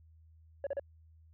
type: tone bursts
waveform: sine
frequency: 559 Hz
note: C#5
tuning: 14 cents sharp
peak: -29 dBFS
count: 3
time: 0.64-0.796 s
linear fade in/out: 2 ms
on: 28 ms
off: 36 ms
effects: tanh soft clip ceiling -31 dBFS + added 80 Hz sine -57 dBFS peak until 1.33 s